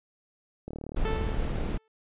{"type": "click train", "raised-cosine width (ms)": 2, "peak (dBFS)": -24, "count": 41, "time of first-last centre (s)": [0.68, 1.744], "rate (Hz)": 37.6}
{"type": "noise", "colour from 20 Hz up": "brown", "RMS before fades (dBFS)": -29, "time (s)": [0.96, 1.78], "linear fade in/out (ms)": 10}
{"type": "tone with exponential decay", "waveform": "sawtooth", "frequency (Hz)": 440, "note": "A4", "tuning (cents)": 0, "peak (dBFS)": -25, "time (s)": [1.05, 1.88], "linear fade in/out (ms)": 2, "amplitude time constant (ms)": 180}
{"effects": ["resampled to 8000 Hz"]}